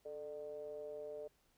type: ring-modulated tone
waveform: triangle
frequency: 79.1 Hz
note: D#2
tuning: 29 cents sharp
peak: -39 dBFS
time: 0.05-1.28 s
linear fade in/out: 10 ms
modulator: 519 Hz
effects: pink hiss -75 dBFS RMS until 1.57 s